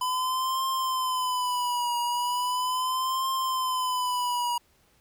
square tone with vibrato, 1005 Hz, B5, 30 cents sharp, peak -26 dBFS, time 0.01-4.58 s, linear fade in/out 5 ms, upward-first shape triangle, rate 0.38 Hz, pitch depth 88 cents each way, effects pink hiss -64 dBFS RMS until 5 s

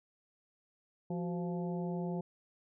harmonic tone with a mistuned harmonic, 173.4 Hz, F3, 12 cents flat, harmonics 1 / 2 / 3 / 4 / 5, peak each -35 / -41 / -45 / -47 / -49 dBFS, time 1.1-2.21 s, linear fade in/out 5 ms, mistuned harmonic 2, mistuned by +100 cents, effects none

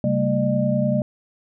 sine tone cluster, 134.8 / 196 / 226.5 / 603 Hz, C#3 / G3 / A#3 / D5, -48 / 0 / -50 / +46 cents, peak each -23 dBFS, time 0.04-1.02 s, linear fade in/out 2 ms, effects none

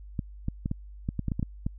clicks, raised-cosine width 5 ms, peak -16 dBFS, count 11, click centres 0.192 / 0.484 / 0.659 / 0.714 / 1.089 / 1.193 / 1.283 / 1.318 / 1.395 / 1.428 / 1.665 s, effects added 50 Hz sine -42 dBFS peak until 1.78 s

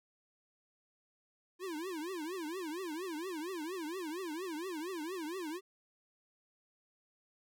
square tone with vibrato, 340 Hz, F4, 46 cents flat, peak -39 dBFS, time 1.59-5.61 s, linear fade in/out 50 ms, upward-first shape triangle, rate 4.3 Hz, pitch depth 260 cents each way, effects none

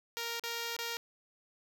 5% pulse tone with dropouts, 466.2 Hz, A#4, in tune, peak -24 dBFS, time 0.17-0.97 s, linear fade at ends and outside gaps 0 ms, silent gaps 0.396-0.437 / 0.765-0.789 s, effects none

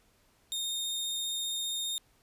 sawtooth tone with vibrato, 3677 Hz, A#7, 24 cents flat, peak -29 dBFS, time 0.52-1.98 s, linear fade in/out 0 ms, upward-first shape triangle, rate 15 Hz, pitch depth 10 cents each way, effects pink hiss -67 dBFS RMS until 2.22 s + resampled to 32000 Hz

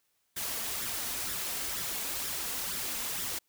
white noise with flanger, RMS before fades -35 dBFS, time 0.36-3.39 s, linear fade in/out 10 ms, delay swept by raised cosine 0.55 to 4.45 ms, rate 2.1 Hz, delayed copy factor +0.5, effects white hiss -75 dBFS RMS until 3.48 s

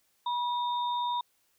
sine tone pair together, 971 / 3666 Hz, B5 / A#7, -30 / -30 cents, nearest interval octave + major seventh, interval 2300 cents, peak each -28 / -38 dBFS, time 0.26-1.21 s, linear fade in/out 5 ms, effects white hiss -71 dBFS RMS until 1.58 s

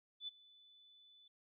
sine tone with ADSR envelope, 3490 Hz, A7, 15 cents flat, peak -40 dBFS, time 0.2-1.28 s, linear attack 78 ms, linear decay 18 ms, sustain -22 dB, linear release 5 ms, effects none

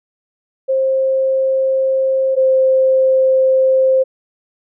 sine tone pair in turn, 530 / 525.1 Hz, C5 / C5, +22 / +6 cents, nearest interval unison, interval 16 cents, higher first, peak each -12 / -9 dBFS, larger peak second, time 0.68-2.36 / 2.36-4.04 s, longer neither, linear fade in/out 20 ms, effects none

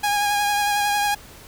sawtooth tone with vibrato, 821 Hz, G#5, 20 cents flat, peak -15 dBFS, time 0.03-1.15 s, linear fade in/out 10 ms, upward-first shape sine, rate 11 Hz, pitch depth 20 cents each way, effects pink hiss -44 dBFS RMS until 1.47 s

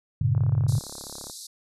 sine chord, G diminished, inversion none, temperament equal with one note detuned, 98 / 116.54 / 141.26 Hz, G2 / Bb2 / Db3, 0 / 0 / +33 cents, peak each -25 / -23 / -24 dBFS, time 0.21-0.79 s, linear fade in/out 5 ms
click train, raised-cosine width 1 ms, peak -27 dBFS, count 34, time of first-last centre 0.35-1.298 s, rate 34.8 Hz
pink band-pass noise, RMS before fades -41 dBFS, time 0.68-1.47 s, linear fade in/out 5 ms, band 3800 to 12000 Hz, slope 96 dB/octave
effects none

